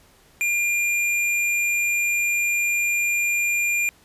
triangle tone with hard clipping, 2400 Hz, D7, 37 cents sharp, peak -21 dBFS, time 0.41-3.89 s, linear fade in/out 0 ms, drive 15 dB, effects pink hiss -55 dBFS RMS until 4.04 s + resampled to 32000 Hz

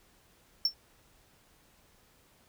triangle tone with exponential decay, 5420 Hz, E8, 47 cents sharp, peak -19 dBFS, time 0.65-0.74 s, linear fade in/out 2 ms, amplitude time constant 19 ms, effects pink hiss -64 dBFS RMS until 2.48 s

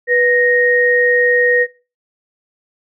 sine tone pair together, 490.2 / 1864.7 Hz, B4 / A#6, -13 / 0 cents, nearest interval octave + major seventh, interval 2313 cents, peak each -13 dBFS, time 0.07-1.67 s, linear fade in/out 50 ms, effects noise-tail reverb RT60 0.3 s tail -17 dB re dry

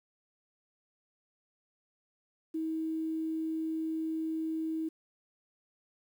sine tone with quantisation, 320 Hz, D#4, 49 cents sharp, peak -31 dBFS, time 2.54-4.89 s, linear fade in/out 10 ms, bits 10, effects none

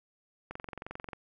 click train, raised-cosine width 0.5 ms, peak -25 dBFS, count 15, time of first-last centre 0.51-1.132 s, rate 22.5 Hz, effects none

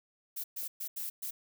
violet noise bursts at uneven times, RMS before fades -38 dBFS, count 5, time 0.36-0.44 / 0.56-0.68 / 0.8-0.88 / 0.96-1.1 / 1.22-1.31 s, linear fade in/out 10 ms, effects none

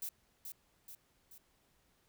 violet noise with echo, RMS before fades -41 dBFS, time 0.02-0.09 s, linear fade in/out 2 ms, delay 430 ms, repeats 3, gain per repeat -5 dB, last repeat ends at 1.38 s, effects pink hiss -73 dBFS RMS until 2.08 s

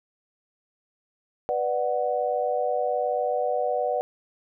sine chord, B minor, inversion none, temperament just, 493.9 / 592.7 / 740.8 Hz, B4 / D5 / F#5, 0 / +16 / +2 cents, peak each -27 dBFS, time 1.49-4.01 s, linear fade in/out 0 ms, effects none

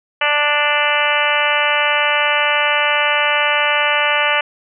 harmonic tone, 294.2 Hz, D4, 3 cents sharp, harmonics 2 / 3 / 4 / 5 / 6 / 7 / 8 / 9 / 10, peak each -22 / -22 / -22 / -22 / -22 / -22 / -22 / -22 / -22 dBFS, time 0.21-4.41 s, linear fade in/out 5 ms, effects none

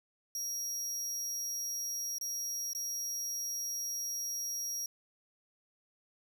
40% pulse tone with dropouts, 5660 Hz, F8, 22 cents sharp, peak -34 dBFS, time 0.35-4.86 s, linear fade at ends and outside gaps 2 ms, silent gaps 2.184-2.211 / 2.733-2.749 s, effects none

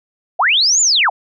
sine linear two-way sweep, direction up then down, 587.3 to 7240 to 587.3 Hz, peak -10 dBFS, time 0.39-1.1 s, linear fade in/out 10 ms, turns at 0.81 s, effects none

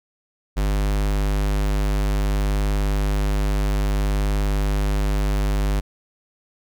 square tone, 50.3 Hz, G1, 45 cents sharp, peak -19 dBFS, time 0.56-5.81 s, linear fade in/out 20 ms, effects none

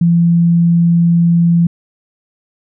sine tone, 170 Hz, F3, 46 cents flat, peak -7 dBFS, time 0.01-1.67 s, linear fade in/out 5 ms, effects none

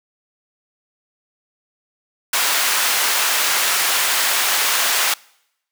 pink high-pass noise, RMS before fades -18 dBFS, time 2.33-5.14 s, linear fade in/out 5 ms, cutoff 1100 Hz, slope 12 dB/octave, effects noise-tail reverb RT60 0.8 s tail -25 dB re dry

